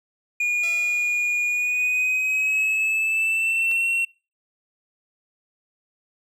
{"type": "tone with pitch glide", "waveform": "triangle", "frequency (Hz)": [2439, 2722], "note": ["D#7", "F7"], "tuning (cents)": [-35, -45], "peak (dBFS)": -18, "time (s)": [0.4, 4.05], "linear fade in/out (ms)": 5, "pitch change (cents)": 190, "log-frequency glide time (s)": [1.46, 3.87]}
{"type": "tone with exponential decay", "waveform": "5% pulse", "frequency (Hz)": 672, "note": "E5", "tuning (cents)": 33, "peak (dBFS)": -25, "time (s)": [0.63, 1.88], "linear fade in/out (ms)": 5, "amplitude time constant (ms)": 270}
{"type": "click", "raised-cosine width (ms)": 0.2, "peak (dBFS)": -22, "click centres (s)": 3.714}
{"effects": ["noise-tail reverb RT60 0.3 s tail -21 dB re dry"]}